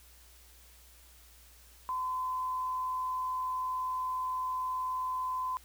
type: tone with frequency modulation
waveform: sine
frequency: 1021 Hz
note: C6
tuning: 43 cents flat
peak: -31 dBFS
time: 1.89-5.57 s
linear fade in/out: 0 ms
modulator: 87.2 Hz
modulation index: 0.23
effects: added 60 Hz sine -58 dBFS peak until 5.64 s + white hiss -59 dBFS RMS until 5.64 s